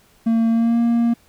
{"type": "tone with pitch glide", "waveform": "triangle", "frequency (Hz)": [227.5, 234.2], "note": ["A#3", "A#3"], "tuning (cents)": [-42, 8], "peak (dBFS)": -12, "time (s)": [0.26, 1.14], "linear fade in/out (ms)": 10, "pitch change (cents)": 50, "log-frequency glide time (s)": [0.5, 0.79], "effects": ["pink hiss -55 dBFS RMS until 1.28 s"]}